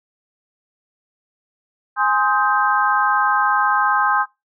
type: chord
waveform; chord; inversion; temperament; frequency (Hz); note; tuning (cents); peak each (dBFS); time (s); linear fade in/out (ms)
sine; Ab major seventh; none; equal with one note detuned; 830.6 / 1046.5 / 1261.2 / 1568; Ab5 / C6 / Eb6 / G6; 0 / 0 / +23 / 0; -20; 1.96-4.26; 50
effects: noise-tail reverb RT60 0.2 s tail -19 dB re dry